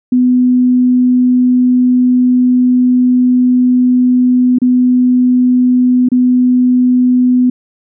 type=tone with dropouts; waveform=sine; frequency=250 Hz; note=B3; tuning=21 cents sharp; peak=-6 dBFS; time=0.12-7.5 s; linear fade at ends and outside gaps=5 ms; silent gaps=4.586-4.617 / 6.088-6.117 s; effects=none